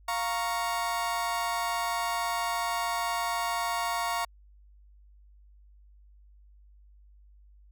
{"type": "chord", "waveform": "35% pulse", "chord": "Bb minor", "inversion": "second", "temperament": "equal", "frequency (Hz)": [698.5, 932.3, 1108.7], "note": ["F5", "Bb5", "Db6"], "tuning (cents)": [0, 0, 0], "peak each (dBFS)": -31, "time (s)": [0.08, 4.25], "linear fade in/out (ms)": 5, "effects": ["added 50 Hz sine -53 dBFS peak until 7.71 s"]}